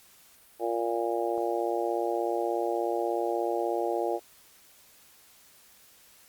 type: harmonic tone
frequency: 116.6 Hz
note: A#2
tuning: 1 cent sharp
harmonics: 3 / 4 / 5 / 6 / 7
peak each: -31 / -32 / -33 / -34 / -34 dBFS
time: 0.59-4.2 s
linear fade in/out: 50 ms
effects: white hiss -57 dBFS RMS until 6.28 s + Opus 48 kbps